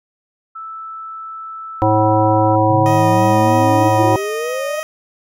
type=tone; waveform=sine; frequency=1317 Hz; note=E6; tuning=2 cents flat; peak=-27 dBFS; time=0.55-2.56 s; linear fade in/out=10 ms
type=harmonic tone; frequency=108 Hz; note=A2; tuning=32 cents flat; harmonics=1 / 3 / 5 / 7 / 9; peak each=-17 / -17 / -17 / -17 / -17 dBFS; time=1.82-4.16 s; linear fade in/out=0 ms
type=exponential sweep; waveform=sine; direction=up; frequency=127.1 to 622.3 Hz; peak=-20 dBFS; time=2.7-4.8 s; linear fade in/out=5 ms
type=tone with vibrato; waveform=15% pulse; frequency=622.3 Hz; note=D#5; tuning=in tune; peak=-17 dBFS; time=2.86-4.83 s; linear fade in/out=0 ms; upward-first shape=triangle; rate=3.2 Hz; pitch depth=18 cents each way
effects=none